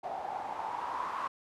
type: noise with low-pass filter sweep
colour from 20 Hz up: blue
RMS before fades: -37 dBFS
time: 0.03-1.28 s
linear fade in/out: 10 ms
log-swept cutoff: 730 to 1100 Hz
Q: 8.2
effects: none